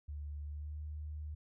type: tone with pitch glide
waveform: sine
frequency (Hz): 73.42 to 75.7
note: D2 to D#2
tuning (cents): 0 to -47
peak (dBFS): -40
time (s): 0.08-1.35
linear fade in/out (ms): 10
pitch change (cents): +53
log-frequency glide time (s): 0.44-0.81
effects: none